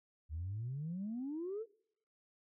sine exponential sweep, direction up, 73.42 to 470.4 Hz, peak -37 dBFS, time 0.29-1.66 s, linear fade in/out 50 ms, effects noise-tail reverb RT60 0.7 s tail -24 dB re dry + tanh soft clip ceiling -34 dBFS

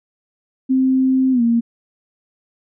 sine tone with pitch glide, 261.6 to 233.1 Hz, C4 to A#3, 0 to 0 cents, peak -12 dBFS, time 0.69-1.61 s, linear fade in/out 20 ms, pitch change -200 cents, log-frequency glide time 1.32-1.42 s, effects none

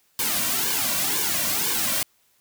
white noise with flanger, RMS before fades -24 dBFS, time 0.19-2.03 s, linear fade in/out 2 ms, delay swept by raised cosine 1.5 to 2.4 ms, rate 2 Hz, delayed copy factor -0.85, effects white hiss -64 dBFS RMS until 2.4 s

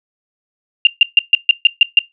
sine tone bursts, 2794 Hz, F7, in tune, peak -3 dBFS, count 8, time 0.85-1.99 s, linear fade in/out 2 ms, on 20 ms, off 140 ms, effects noise-tail reverb RT60 0.2 s tail -21 dB re dry

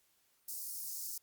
white high-pass noise, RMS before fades -42 dBFS, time 0.48-1.18 s, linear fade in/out 5 ms, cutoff 4900 Hz, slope 48 dB/octave, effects white hiss -73 dBFS RMS until 1.22 s + Opus 48 kbps

